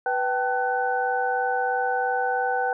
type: tone cluster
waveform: sine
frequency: 494 / 774 / 877 / 1497 Hz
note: B4 / G5 / A5 / F#6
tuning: 0 / -22 / -6 / +20 cents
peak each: -28 / -24 / -33 / -28 dBFS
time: 0.06-2.73 s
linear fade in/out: 2 ms
effects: none